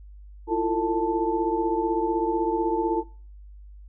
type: tone cluster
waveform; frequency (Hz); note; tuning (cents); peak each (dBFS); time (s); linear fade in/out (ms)
sine; 331.6 / 347.5 / 450.4 / 881; E4 / F4 / A4 / A5; +10 / -9 / +40 / +2; -27; 0.47-3.04; 50
effects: noise-tail reverb RT60 0.4 s tail -20 dB re dry + added 50 Hz sine -42 dBFS peak until 3.88 s